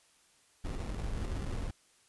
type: noise with sample-and-hold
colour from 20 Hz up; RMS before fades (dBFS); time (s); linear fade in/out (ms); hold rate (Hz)
brown; -36; 0.64-1.71; 10; 1575
effects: white hiss -66 dBFS RMS until 2.08 s + resampled to 24000 Hz

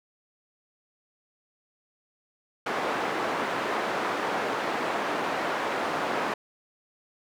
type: band-pass noise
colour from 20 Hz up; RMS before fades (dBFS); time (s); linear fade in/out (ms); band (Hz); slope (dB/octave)
white; -29; 2.66-6.34; 5; 280 to 1200; 12
effects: none

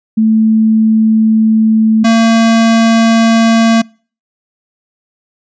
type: tone pair in turn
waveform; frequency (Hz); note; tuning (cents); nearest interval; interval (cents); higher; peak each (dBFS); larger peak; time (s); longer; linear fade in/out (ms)
sine / square; 220 / 227; A3 / A#3; 0 / -46; minor second; 54; second; -6; neither; 0.17-2.04 / 2.04-3.82; first; 10
effects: noise-tail reverb RT60 0.4 s tail -26 dB re dry + resampled to 16000 Hz

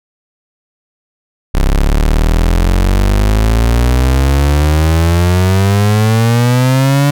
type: exponential sweep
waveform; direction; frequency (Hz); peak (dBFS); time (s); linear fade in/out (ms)
35% pulse; up; 32.7 to 144.6; -6; 1.54-7.11; 10
effects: none

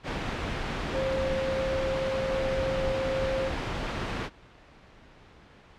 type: tone in noise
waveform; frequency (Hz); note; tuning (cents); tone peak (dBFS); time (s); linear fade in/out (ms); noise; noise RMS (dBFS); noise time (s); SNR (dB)
sine; 531; C5; +25; -27; 0.92-3.52; 50; pink; -31; 0.03-4.3; +1
effects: pink hiss -53 dBFS RMS until 5.78 s + low-pass 3000 Hz 12 dB/octave

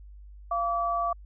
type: tone pair together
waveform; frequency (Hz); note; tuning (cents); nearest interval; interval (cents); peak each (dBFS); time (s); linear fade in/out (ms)
sine; 690 / 1152.1; F5 / D6; -21 / -34; major sixth; 887; -28 / -27; 0.51-1.13; 5
effects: added 50 Hz sine -44 dBFS peak until 1.25 s

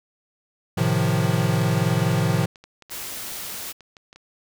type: chord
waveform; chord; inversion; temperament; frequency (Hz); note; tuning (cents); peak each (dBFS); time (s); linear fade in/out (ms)
square; F dominant seventh; first; equal; 110 / 130.81 / 155.56 / 174.61; A2 / C3 / Eb3 / F3; 0 / 0 / 0 / 0; -25; 0.77-2.46; 10
type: clicks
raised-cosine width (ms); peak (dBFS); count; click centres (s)
0.2; -28; 12; 2.354 / 2.558 / 2.64 / 2.823 / 2.897 / 2.994 / 3.668 / 3.719 / 3.807 / 3.968 / 4.129 / 4.16
type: noise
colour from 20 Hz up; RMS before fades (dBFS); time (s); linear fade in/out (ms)
white; -33; 2.9-3.73; 20
effects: none

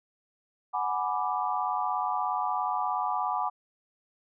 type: chord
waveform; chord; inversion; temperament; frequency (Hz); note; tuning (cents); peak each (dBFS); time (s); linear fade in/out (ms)
sine; G# half-diminished seventh; third; equal with one note detuned; 740 / 836.9 / 987.8 / 1174.7; F#5 / G#5 / B5 / D6; 0 / +13 / 0 / 0; -32; 0.73-3.5; 20
effects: none

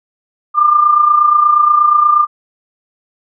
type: tone with amplitude modulation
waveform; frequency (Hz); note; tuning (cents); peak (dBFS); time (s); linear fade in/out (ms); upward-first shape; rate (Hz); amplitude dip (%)
sine; 1198; D6; +34; -4; 0.54-2.27; 50; sine; 28.4; 60
effects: none

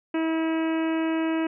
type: harmonic tone with a mistuned harmonic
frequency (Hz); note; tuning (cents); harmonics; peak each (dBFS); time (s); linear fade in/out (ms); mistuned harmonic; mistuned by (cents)
323; E4; -35; 1 / 2 / 3 / 4 / 5 / 6 / 7 / 8 / 9; -23 / -33 / -36 / -40 / -39 / -42 / -43 / -41 / -45; 0.14-1.47; 5; 8; -16
effects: none

